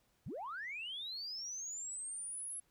sine linear sweep, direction up, 77.2 to 11000 Hz, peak -40 dBFS, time 0.26-2.6 s, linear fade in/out 5 ms, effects tanh soft clip ceiling -36 dBFS + pink hiss -75 dBFS RMS until 2.7 s

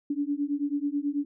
sine beating tone pair, 283.1 / 292.3 Hz, C#4 / D4, +37 / -8 cents, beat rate 9.2 Hz, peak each -29 dBFS, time 0.1-1.25 s, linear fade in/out 5 ms, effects none

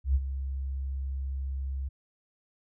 sine tone with ADSR envelope, 67.3 Hz, C2, 49 cents sharp, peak -19 dBFS, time 0.04-1.89 s, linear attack 110 ms, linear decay 41 ms, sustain -11 dB, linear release 13 ms, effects none

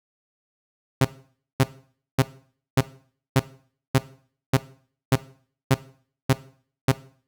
sawtooth tone bursts, 133.1 Hz, C3, 30 cents sharp, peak -10 dBFS, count 11, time 1.01-6.917 s, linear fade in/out 5 ms, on 37 ms, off 550 ms, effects noise-tail reverb RT60 0.5 s tail -17 dB re dry

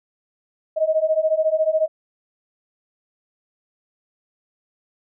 sine beating tone pair, 622.3 / 636.3 Hz, D#5 / D#5, 0 / +39 cents, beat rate 14 Hz, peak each -20 / -19 dBFS, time 0.76-1.88 s, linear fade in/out 20 ms, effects none

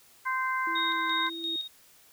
harmonic tone, 519 Hz, C5, 14 cents flat, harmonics 2 / 3 / 4, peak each -29 / -32 / -34 dBFS, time 0.25-1.3 s, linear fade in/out 20 ms
sine tone with vibrato, 329.6 Hz, E4, in tune, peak -38 dBFS, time 0.67-1.56 s, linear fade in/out 2 ms, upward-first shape sine, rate 1.7 Hz, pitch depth 14 cents each way
sine tone with tremolo, 3729 Hz, A#7, in tune, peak -29 dBFS, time 0.75-1.68 s, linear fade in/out 10 ms, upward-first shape square, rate 2.9 Hz, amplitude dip 60%
effects white hiss -58 dBFS RMS until 2.12 s

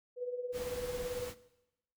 sine tone with tremolo, 493.7 Hz, B4, 1 cent flat, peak -32 dBFS, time 0.16-1.31 s, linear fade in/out 50 ms, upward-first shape triangle, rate 18 Hz, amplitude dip 65%
pink noise, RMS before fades -45 dBFS, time 0.52-1.35 s, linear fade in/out 50 ms
effects noise-tail reverb RT60 0.9 s tail -17 dB re dry

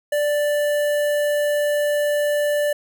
square tone with notch filter, 587.3 Hz, D5, in tune, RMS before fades -20 dBFS, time 0.12-2.73 s, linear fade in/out 5 ms, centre 4800 Hz, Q 0.81, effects none

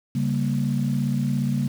sine chord, G diminished, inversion second, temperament equal, 138.59 / 196 / 233.1 Hz, Db3 / G3 / Bb3, 0 / 0 / 0 cents, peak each -23 / -26 / -25 dBFS, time 0.15-1.68 s, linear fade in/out 5 ms, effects tanh soft clip ceiling -12 dBFS + 7-bit

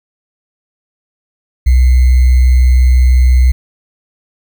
sine tone with sample-and-hold, 63 Hz, B1, 35 cents sharp, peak -4 dBFS, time 1.66-3.52 s, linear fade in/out 10 ms, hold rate 2100 Hz, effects none

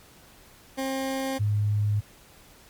20% pulse / sine tone pair in turn, 266.8 / 104.27 Hz, C4 / G#2, +34 / +7 cents, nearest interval octave + major third, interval 1627 cents, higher first, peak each -22 / -21 dBFS, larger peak second, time 0.77-1.39 / 1.39-2.01 s, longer neither, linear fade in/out 20 ms, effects pink hiss -53 dBFS RMS until 2.69 s + MP3 96 kbps

